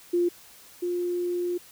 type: tone pair in turn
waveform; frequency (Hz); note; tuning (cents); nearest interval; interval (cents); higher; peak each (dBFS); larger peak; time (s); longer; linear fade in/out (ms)
sine; 349.2 / 352.8; F4 / F4; 0 / +18; unison; 18; second; -20 / -25; first; 0.13-0.29 / 0.82-1.58; second; 10
effects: white hiss -51 dBFS RMS until 1.71 s